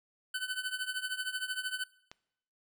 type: tone with tremolo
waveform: 25% pulse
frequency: 1511 Hz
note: F#6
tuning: 36 cents sharp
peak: -27 dBFS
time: 0.34-1.84 s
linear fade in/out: 5 ms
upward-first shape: triangle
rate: 13 Hz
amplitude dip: 90%
type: click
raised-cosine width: 0.2 ms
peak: -28 dBFS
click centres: 2.115 s
effects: noise-tail reverb RT60 0.8 s tail -22 dB re dry